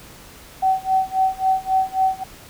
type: tone with tremolo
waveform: sine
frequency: 760 Hz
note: F#5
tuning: 46 cents sharp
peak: -13 dBFS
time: 0.62-2.24 s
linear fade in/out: 10 ms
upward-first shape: sine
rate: 3.7 Hz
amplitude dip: 95%
effects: pink hiss -43 dBFS RMS until 2.49 s